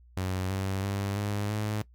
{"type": "tone with pitch steps", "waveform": "sawtooth", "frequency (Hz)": [93.3, 96.31, 99.42, 102.63, 105.94], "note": ["F#2", "G2", "G2", "G#2", "G#2"], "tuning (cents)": [15, -30, 25, -20, 35], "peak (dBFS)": -25, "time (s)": [0.17, 1.82], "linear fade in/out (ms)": 0, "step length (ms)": 330, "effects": ["noise-tail reverb RT60 0.1 s tail -20 dB re dry", "added 60 Hz sine -53 dBFS peak until 1.94 s"]}